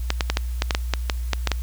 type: clicks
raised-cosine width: 0.2 ms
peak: -3 dBFS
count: 12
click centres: 0.104 / 0.208 / 0.3 / 0.371 / 0.621 / 0.708 / 0.749 / 0.937 / 1.098 / 1.333 / 1.473 / 1.517 s
effects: added 60 Hz sine -24 dBFS peak until 1.62 s + white hiss -47 dBFS RMS until 1.62 s